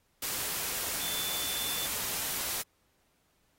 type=tone in noise; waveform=sine; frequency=3520 Hz; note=A7; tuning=in tune; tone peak=-37 dBFS; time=1.01-1.87 s; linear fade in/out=5 ms; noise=white; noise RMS=-34 dBFS; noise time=0.22-2.62 s; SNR=-6 dB; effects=pink hiss -72 dBFS RMS until 3.58 s + AAC 48 kbps